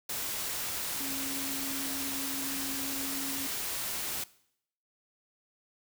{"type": "tone in noise", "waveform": "sine", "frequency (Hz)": 272.9, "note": "C#4", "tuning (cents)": -27, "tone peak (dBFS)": -39, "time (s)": [1, 3.47], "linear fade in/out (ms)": 5, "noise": "white", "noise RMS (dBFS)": -35, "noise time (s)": [0.09, 4.24], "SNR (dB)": -7, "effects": ["noise-tail reverb RT60 0.7 s tail -20 dB re dry"]}